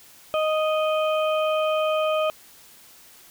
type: harmonic tone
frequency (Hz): 622.3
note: D#5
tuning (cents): 0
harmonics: 1 / 2 / 4 / 5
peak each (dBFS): -21 / -27 / -33 / -35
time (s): 0.34-2.3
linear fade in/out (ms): 0
effects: white hiss -50 dBFS RMS until 3.3 s